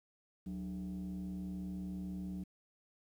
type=tone with frequency modulation; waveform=sine; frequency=185 Hz; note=F#3; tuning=in tune; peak=-37 dBFS; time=0.46-2.44 s; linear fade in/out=10 ms; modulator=112 Hz; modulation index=0.64; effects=tanh soft clip ceiling -37 dBFS + 11-bit